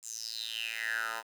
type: tone with high-pass filter sweep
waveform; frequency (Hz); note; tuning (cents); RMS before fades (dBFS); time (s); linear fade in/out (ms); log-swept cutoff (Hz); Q
10% pulse; 112.8; A2; +44; -37; 0.02-1.23; 50; 7500 to 1000; 7.2
effects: 9-bit